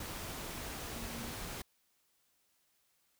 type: tone in noise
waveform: sine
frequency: 233.1 Hz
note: A#3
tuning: in tune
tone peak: -45 dBFS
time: 0.96-1.31 s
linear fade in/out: 5 ms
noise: pink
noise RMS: -43 dBFS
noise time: 0-1.62 s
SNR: -5 dB
effects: white hiss -75 dBFS RMS until 3.19 s